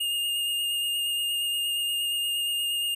square tone with vibrato, 2832 Hz, F7, 23 cents sharp, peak -26 dBFS, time 0-2.95 s, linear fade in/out 10 ms, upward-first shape sine, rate 8.5 Hz, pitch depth 13 cents each way, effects none

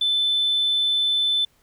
sine tone, 3520 Hz, A7, in tune, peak -17 dBFS, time 0.01-1.45 s, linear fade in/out 5 ms, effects tanh soft clip ceiling -14 dBFS + pink hiss -62 dBFS RMS until 1.62 s

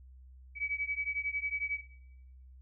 sine beating tone pair, 2277 / 2288 Hz, C#7 / D7, +46 / -46 cents, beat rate 11 Hz, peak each -35 / -35 dBFS, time 0.55-1.82 s, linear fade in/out 50 ms, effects noise-tail reverb RT60 0.9 s tail -19 dB re dry + added 64 Hz sine -51 dBFS peak until 2.61 s

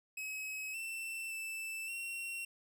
45% pulse tone with pitch steps, 2557 / 2678 / 2647 / 2731 Hz, D#7 / E7 / E7 / F7, +47 / +27 / +7 / -39 cents, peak -39 dBFS, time 0.17-2.45 s, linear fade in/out 5 ms, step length 570 ms, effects none

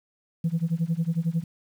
sine tone with tremolo, 165.6 Hz, E3, 8 cents sharp, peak -18 dBFS, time 0.44-1.44 s, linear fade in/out 5 ms, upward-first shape sine, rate 11 Hz, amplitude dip 95%, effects tanh soft clip ceiling -18 dBFS + 9-bit

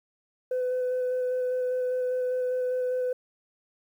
sine tone with vibrato, 504 Hz, B4, 35 cents sharp, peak -23 dBFS, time 0.51-3.13 s, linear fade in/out 5 ms, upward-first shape square, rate 5 Hz, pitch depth 9 cents each way, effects tanh soft clip ceiling -23 dBFS + 10-bit

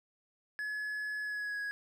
triangle tone with pitch glide, 1700 to 1663.1 Hz, G#6 to G#6, +40 to +2 cents, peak -33 dBFS, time 0.59-1.71 s, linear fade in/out 0 ms, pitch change -38 cents, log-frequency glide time 1.22-1.6 s, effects none

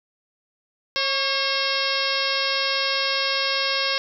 harmonic tone with a mistuned harmonic, 541 Hz, C#5, 42 cents flat, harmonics 1 / 2 / 3 / 4 / 5 / 6 / 7 / 8 / 9 / 10, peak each -30 / -30 / -30 / -30 / -30 / -30 / -30 / -30 / -30 / -30 dBFS, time 0.96-3.98 s, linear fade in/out 0 ms, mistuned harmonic 2, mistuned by +47 cents, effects none

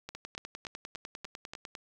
two click trains, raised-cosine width 0.2 ms, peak -24 / -23 dBFS, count 17 / 6, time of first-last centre 0.15-1.752 / 0.09-1.535 s, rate 9.99 / 3.46 Hz, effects 9-bit

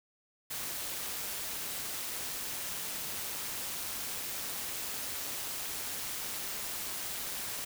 white noise with amplitude modulation, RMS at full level -36 dBFS, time 0.5-7.65 s, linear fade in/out 10 ms, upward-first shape sine, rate 199 Hz, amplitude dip 45%, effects none

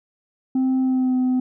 sine tone with pitch glide, 260.7 to 254.7 Hz, C4 to C4, -6 to -46 cents, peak -14 dBFS, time 0.55-1.4 s, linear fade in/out 5 ms, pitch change -40 cents, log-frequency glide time 0.81-1.16 s, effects tanh soft clip ceiling -16 dBFS

